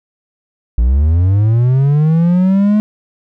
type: linear sweep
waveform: triangle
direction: up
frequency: 55 to 214 Hz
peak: -6 dBFS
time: 0.78-2.8 s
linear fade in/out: 0 ms
effects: none